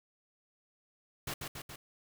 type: noise with echo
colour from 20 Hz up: pink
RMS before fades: -38 dBFS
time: 1.27-1.34 s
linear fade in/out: 5 ms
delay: 140 ms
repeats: 3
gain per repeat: -3 dB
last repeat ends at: 1.76 s
effects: none